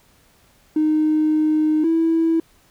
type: tone pair in turn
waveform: triangle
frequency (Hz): 308.8 / 327.2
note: D#4 / E4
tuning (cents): -13 / -13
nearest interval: minor second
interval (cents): 100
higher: second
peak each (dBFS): -11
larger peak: neither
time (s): 0.76-1.84 / 1.84-2.4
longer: first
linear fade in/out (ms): 5
effects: tanh soft clip ceiling -12 dBFS + pink hiss -56 dBFS RMS until 2.7 s